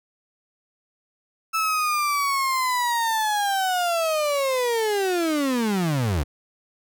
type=linear sweep; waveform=35% pulse; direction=down; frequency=1318.5 to 64.9 Hz; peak=-19 dBFS; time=1.53-6.24 s; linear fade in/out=20 ms; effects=none